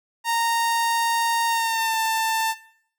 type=tone with pitch glide; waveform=sawtooth; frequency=926 to 891.4 Hz; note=A#5 to A5; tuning=-12 to +22 cents; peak=-17 dBFS; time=0.24-2.55 s; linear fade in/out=50 ms; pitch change=-66 cents; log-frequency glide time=1.47-1.97 s; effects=noise-tail reverb RT60 0.6 s tail -17 dB re dry